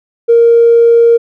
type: tone with tanh clipping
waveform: triangle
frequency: 466.2 Hz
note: A#4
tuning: in tune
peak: -3 dBFS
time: 0.28-1.18 s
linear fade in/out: 20 ms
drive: 4 dB
effects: none